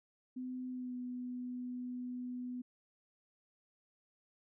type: tone with pitch glide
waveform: sine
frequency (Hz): 254 to 248.5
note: B3 to B3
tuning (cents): +49 to +11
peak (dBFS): -39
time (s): 0.36-2.62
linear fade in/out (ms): 10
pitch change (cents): -38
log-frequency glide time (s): 0.7-0.95
effects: none

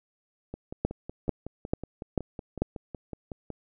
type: two click trains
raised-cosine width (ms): 2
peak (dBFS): -11 / -23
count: 5 / 17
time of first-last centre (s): 0.85-2.62 / 0.54-3.503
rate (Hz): 2.26 / 5.4
effects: none

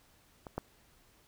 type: clicks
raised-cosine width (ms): 1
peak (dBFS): -29 / -20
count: 2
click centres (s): 0.468 / 0.58
effects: pink hiss -65 dBFS RMS until 1.27 s

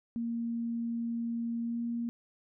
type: tone with pitch glide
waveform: sine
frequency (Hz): 232.8 to 235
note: A#3 to A#3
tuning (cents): -2 to +14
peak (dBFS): -31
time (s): 0.16-2.09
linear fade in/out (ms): 0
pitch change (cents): +16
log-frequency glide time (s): 1.62-1.81
effects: none

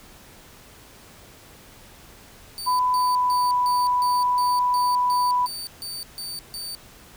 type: tone bursts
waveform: sawtooth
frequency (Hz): 4586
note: D8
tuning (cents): -42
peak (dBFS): -28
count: 12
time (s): 2.58-6.75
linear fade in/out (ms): 0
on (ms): 210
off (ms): 150
type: tone with pitch glide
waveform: sine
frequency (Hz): 1000 to 989.1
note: B5 to B5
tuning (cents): +21 to +2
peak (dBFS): -18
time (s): 2.66-5.47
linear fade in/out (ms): 20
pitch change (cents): -19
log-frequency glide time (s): 2.95-3.54
effects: pink hiss -48 dBFS RMS until 7.16 s

